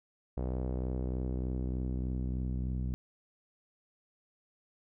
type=tone with low-pass filter sweep; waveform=sawtooth; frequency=63.3 Hz; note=B1; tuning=43 cents sharp; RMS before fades=-34 dBFS; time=0.37-2.94 s; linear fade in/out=0 ms; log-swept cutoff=600 to 190 Hz; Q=1.3; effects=none